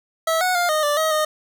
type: tone with pitch steps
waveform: 25% pulse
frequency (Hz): 650 / 734 / 703 / 617 / 587 / 633 / 616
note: E5 / F#5 / F5 / D#5 / D5 / D#5 / D#5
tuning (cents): -24 / -14 / +11 / -15 / -1 / +30 / -17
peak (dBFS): -14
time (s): 0.27-1.25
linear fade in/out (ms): 5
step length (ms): 140
effects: none